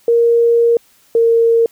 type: tone pair in turn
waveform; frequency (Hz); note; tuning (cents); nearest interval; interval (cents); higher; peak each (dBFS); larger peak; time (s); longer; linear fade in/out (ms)
sine; 467.7 / 460.5; A#4 / A#4; +6 / -21; unison; 27; first; -8; neither; 0.08-0.77 / 1.15-1.66; first; 2
effects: white hiss -52 dBFS RMS until 1.71 s